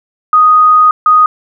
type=tone bursts at uneven times; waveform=sine; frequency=1244.5 Hz; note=D#6; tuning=in tune; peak=-3 dBFS; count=2; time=0.33-0.91 / 1.06-1.26 s; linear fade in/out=2 ms; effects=none